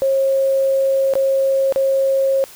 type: tone with dropouts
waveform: sine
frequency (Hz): 540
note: C#5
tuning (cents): -45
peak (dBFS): -13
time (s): 0.02-2.44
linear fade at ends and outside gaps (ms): 0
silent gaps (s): 1.137-1.154 / 1.724-1.76
effects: white hiss -41 dBFS RMS until 2.55 s